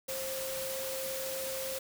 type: tone in noise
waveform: sine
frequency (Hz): 530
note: C5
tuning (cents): +22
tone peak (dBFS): -37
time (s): 0.08-1.79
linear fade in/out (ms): 10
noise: white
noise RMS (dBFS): -39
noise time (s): 0.08-1.79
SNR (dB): -1
effects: none